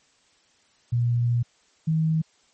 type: tone pair in turn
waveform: sine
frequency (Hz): 119.7 / 159.23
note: A#2 / D#3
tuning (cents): +46 / +40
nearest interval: perfect fourth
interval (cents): 494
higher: second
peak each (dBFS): -19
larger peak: neither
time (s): 0.92-1.43 / 1.87-2.22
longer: first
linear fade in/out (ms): 10
effects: white hiss -62 dBFS RMS until 2.53 s + MP3 32 kbps